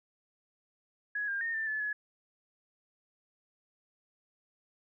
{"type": "tone with pitch steps", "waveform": "sine", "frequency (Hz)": [1675, 1603, 1835, 1781, 1730, 1696], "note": ["G#6", "G6", "A#6", "A6", "A6", "G#6"], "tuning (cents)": [14, 38, -28, 21, -30, 36], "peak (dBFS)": -31, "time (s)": [1.15, 1.93], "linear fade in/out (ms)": 5, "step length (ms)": 130, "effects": []}